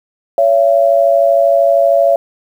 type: tone pair together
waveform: sine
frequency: 562 / 674.9 Hz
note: C#5 / E5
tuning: +24 / +41 cents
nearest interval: minor third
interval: 317 cents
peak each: -10 dBFS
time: 0.38-2.16 s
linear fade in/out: 2 ms
effects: 7-bit